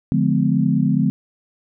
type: chord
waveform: sine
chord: D diminished seventh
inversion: none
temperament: just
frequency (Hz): 146.83 / 176.2 / 211.4 / 253.7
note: D3 / F3 / Ab3 / Cb4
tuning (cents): 0 / +16 / +31 / +47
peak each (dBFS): -20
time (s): 0.12-1.1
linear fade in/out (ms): 0
effects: none